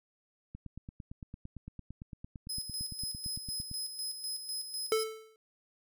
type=click train; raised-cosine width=5 ms; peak=-31 dBFS; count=29; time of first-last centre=0.55-3.714 s; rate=8.85 Hz
type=tone with tremolo; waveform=25% pulse; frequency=5080 Hz; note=D#8; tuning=35 cents sharp; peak=-30 dBFS; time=2.49-5.04 s; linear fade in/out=10 ms; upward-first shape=square; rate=4 Hz; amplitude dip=55%
type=tone with exponential decay; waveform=square; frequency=440 Hz; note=A4; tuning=in tune; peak=-24 dBFS; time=4.92-5.36 s; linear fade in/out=1 ms; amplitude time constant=94 ms
effects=none